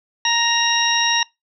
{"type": "harmonic tone with a mistuned harmonic", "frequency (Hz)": 932.3, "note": "A#5", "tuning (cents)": 0, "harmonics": [1, 2, 3, 4, 6], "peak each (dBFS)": [-22, -22, -22, -22, -22], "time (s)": [0.25, 1.23], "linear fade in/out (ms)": 2, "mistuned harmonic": 4, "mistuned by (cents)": 37, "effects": ["noise-tail reverb RT60 0.2 s tail -24 dB re dry"]}